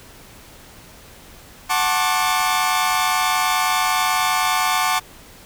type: chord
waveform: sawtooth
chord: D major seventh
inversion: first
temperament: equal with one note detuned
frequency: 740 / 880 / 1085.3 / 1174.7 Hz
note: F#5 / A5 / C#6 / D6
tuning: 0 / 0 / -37 / 0 cents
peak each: -19 dBFS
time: 1.69-5 s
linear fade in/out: 20 ms
effects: pink hiss -44 dBFS RMS until 5.45 s